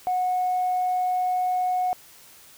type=tone; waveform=sine; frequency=732 Hz; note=F#5; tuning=19 cents flat; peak=-20 dBFS; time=0.07-1.93 s; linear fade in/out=0 ms; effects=tanh soft clip ceiling -17 dBFS + white hiss -50 dBFS RMS until 2.57 s